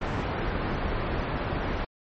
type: low-pass noise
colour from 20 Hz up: pink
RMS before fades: -29 dBFS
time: 0.01-1.85 s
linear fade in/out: 10 ms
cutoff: 1800 Hz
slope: 12 dB/octave
effects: MP3 32 kbps